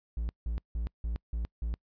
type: tone bursts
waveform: triangle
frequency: 56.8 Hz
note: A#1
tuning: 44 cents flat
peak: -28 dBFS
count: 6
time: 0.17-1.74 s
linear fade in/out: 0 ms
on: 120 ms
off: 170 ms
effects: noise-tail reverb RT60 0.1 s tail -26 dB re dry + resampled to 11025 Hz